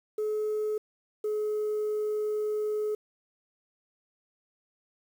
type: tone pair in turn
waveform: sine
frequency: 427.1 / 424.7 Hz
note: G#4 / G#4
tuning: +48 / +39 cents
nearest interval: unison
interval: 9 cents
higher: first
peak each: -25 dBFS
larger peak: neither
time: 0.18-0.78 / 1.24-2.95 s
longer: second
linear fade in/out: 5 ms
effects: tanh soft clip ceiling -25 dBFS + 9-bit